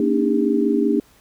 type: tone cluster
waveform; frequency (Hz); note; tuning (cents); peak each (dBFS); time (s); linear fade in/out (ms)
sine; 232.3 / 281.8 / 307.2 / 403.1; A#3 / C#4 / D#4 / G4; -6 / +29 / -22 / +48; -21; 0-1; 2
effects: pink hiss -54 dBFS RMS until 1.2 s